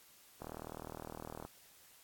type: click train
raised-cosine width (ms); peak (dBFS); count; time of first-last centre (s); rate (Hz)
1; -30; 42; 0.42-1.45; 39.8
effects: white hiss -62 dBFS RMS until 2.03 s + AAC 64 kbps